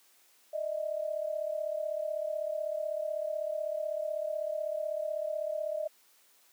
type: tone pair together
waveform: sine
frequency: 606 / 642 Hz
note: D#5 / E5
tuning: -46 / -46 cents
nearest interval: minor second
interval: 100 cents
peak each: -33 / -35 dBFS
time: 0.53-5.88 s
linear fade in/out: 10 ms
effects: white hiss -64 dBFS RMS until 6.52 s + high-pass 300 Hz 12 dB/octave